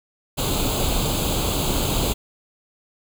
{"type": "noise with comb filter", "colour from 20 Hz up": "pink", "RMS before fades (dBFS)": -22, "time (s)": [0.37, 2.14], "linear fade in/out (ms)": 20, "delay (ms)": 0.27, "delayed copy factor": 0.8, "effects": []}